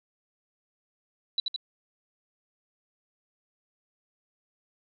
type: tone with echo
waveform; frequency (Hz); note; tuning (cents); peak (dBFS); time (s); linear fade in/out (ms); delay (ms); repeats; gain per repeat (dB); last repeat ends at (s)
sine; 3951; B7; 0; -23; 1.38-1.4; 2; 81; 2; -3; 1.562
effects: none